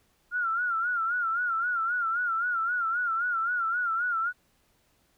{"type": "tone with vibrato", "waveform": "sine", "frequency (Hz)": 1396, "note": "F6", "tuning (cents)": -1, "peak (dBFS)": -25, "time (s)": [0.31, 4.33], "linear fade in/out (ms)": 50, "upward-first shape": "sine", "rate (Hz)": 3.8, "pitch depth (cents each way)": 100, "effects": ["pink hiss -68 dBFS RMS until 5.17 s"]}